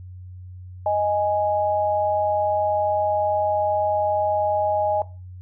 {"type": "tone pair together", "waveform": "sine", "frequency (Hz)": [622.3, 830.7], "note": ["D#5", "G#5"], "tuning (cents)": [0, 0], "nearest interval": "perfect fourth", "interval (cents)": 500, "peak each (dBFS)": -21, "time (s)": [0.86, 5.02], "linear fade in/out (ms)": 2, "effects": ["noise-tail reverb RT60 0.3 s tail -17 dB re dry", "added 91 Hz sine -36 dBFS peak until 5.41 s"]}